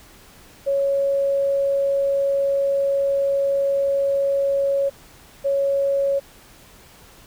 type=tone pair in turn; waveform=sine; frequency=554.4 / 554.4 Hz; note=C#5 / C#5; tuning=0 / 0 cents; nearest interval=unison; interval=0 cents; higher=neither; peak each=-17 dBFS; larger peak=neither; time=0.66-4.9 / 5.44-6.2 s; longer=first; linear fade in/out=20 ms; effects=pink hiss -48 dBFS RMS until 7.26 s